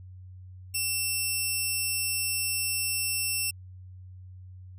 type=tone; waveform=10% pulse; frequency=2700 Hz; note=E7; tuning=41 cents sharp; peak=-18 dBFS; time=0.74-3.51 s; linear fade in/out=10 ms; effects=added 92 Hz sine -43 dBFS peak until 4.78 s

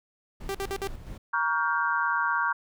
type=noise with tremolo; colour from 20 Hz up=brown; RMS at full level=-38 dBFS; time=0.4-1.18 s; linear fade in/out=10 ms; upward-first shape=square; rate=4.5 Hz; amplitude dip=45%
type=tone bursts; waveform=sawtooth; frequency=392 Hz; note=G4; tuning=in tune; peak=-25 dBFS; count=4; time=0.49-0.872 s; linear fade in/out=0 ms; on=55 ms; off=54 ms
type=chord; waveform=sine; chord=G half-diminished seventh; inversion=first; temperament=just; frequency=940.8 / 1128.9 / 1411.2 / 1568 Hz; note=Bb5 / Db6 / F6 / G6; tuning=+16 / +31 / +18 / 0 cents; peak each=-29 dBFS; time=1.33-2.53 s; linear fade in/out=10 ms
effects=none

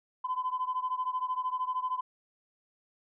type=beating tone pair; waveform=sine; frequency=1011 / 1024 Hz; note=B5 / C6; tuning=+40 / -38 cents; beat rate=13 Hz; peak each=-31 / -33 dBFS; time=0.24-2.01 s; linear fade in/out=10 ms; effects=tanh soft clip ceiling -23 dBFS

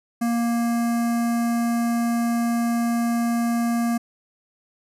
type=tone with notch filter; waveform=square; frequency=234.4 Hz; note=A#3; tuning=10 cents sharp; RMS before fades=-22 dBFS; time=0.21-3.98 s; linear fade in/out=10 ms; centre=3400 Hz; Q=0.78; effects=resampled to 32000 Hz

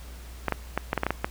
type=clicks; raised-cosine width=0.5 ms; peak=-9 dBFS; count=9; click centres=0.483 / 0.523 / 0.776 / 0.931 / 0.977 / 1.034 / 1.066 / 1.106 / 1.245 s; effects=added 60 Hz sine -40 dBFS peak until 1.3 s + pink hiss -49 dBFS RMS until 1.3 s

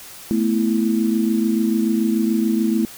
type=chord; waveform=sine; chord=A suspended second; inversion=none; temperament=equal; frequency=220 / 246.9 / 329.6 Hz; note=A3 / B3 / E4; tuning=0 / 0 / 0 cents; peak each=-18 / -23 / -21 dBFS; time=0.31-2.85 s; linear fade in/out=0 ms; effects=white hiss -39 dBFS RMS until 2.97 s

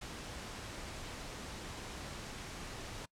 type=noise; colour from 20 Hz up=pink; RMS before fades=-45 dBFS; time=0.01-3.06 s; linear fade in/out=10 ms; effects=noise-tail reverb RT60 0.1 s tail -23 dB re dry + low-pass 8000 Hz 12 dB/octave

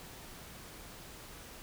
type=silence; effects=pink hiss -50 dBFS RMS until 1.62 s

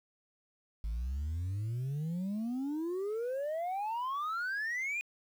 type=exponential sweep; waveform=sine; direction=up; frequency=51.4 to 2489 Hz; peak=-30 dBFS; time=0.84-5.01 s; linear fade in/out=0 ms; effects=tanh soft clip ceiling -32 dBFS + 10-bit

